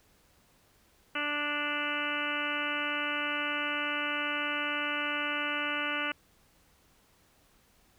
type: harmonic tone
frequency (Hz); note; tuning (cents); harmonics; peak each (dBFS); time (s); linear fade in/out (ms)
293.7; D4; 0; 1 / 2 / 3 / 4 / 5 / 6 / 7 / 8 / 9 / 10; -40 / -41 / -44 / -38 / -35 / -43 / -39 / -41 / -37 / -39; 1.15-6.12; 5
effects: pink hiss -65 dBFS RMS until 7.98 s